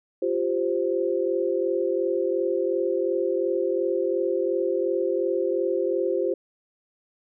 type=chord; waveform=sine; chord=F suspended second; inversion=none; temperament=equal; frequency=349.2 / 392 / 523.3 Hz; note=F4 / G4 / C5; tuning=0 / 0 / 0 cents; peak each=-26 dBFS; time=0.22-6.34 s; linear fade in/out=5 ms; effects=none